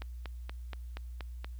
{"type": "click train", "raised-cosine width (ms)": 0.3, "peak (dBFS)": -25, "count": 7, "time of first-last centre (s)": [0.02, 1.445], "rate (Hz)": 4.21, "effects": ["added 60 Hz sine -40 dBFS peak until 1.59 s", "white hiss -69 dBFS RMS until 1.59 s"]}